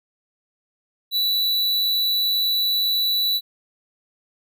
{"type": "tone", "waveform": "square", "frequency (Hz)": 3951, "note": "B7", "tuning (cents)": 0, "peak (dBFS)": -19, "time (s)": [1.11, 3.41], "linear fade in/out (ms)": 50, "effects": []}